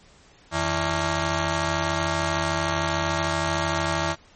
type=ring-modulated tone; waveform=10% pulse; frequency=246.9 Hz; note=B3; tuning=in tune; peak=-11 dBFS; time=0.51-4.16 s; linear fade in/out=50 ms; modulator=407 Hz; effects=pink hiss -54 dBFS RMS until 4.35 s + MP3 32 kbps